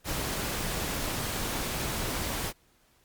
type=noise with amplitude modulation; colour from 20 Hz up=pink; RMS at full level=-30 dBFS; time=0.04-2.53 s; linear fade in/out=50 ms; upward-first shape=sine; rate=220 Hz; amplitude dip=45%; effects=pink hiss -65 dBFS RMS until 3.04 s + Opus 48 kbps